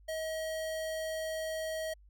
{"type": "tone", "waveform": "square", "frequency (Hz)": 636, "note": "D#5", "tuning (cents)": 38, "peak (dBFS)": -35, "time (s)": [0.08, 1.94], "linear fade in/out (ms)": 10, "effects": ["added 50 Hz sine -56 dBFS peak until 2.09 s"]}